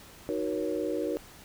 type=chord; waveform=sine; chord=D# minor seventh; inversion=none; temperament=equal with one note detuned; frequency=311.1 / 370 / 473.8 / 554.4 Hz; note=D#4 / F#4 / A#4 / C#5; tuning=0 / 0 / +28 / 0 cents; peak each=-33 / -34 / -33 / -35 dBFS; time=0.29-1.17 s; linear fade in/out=0 ms; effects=pink hiss -51 dBFS RMS until 1.44 s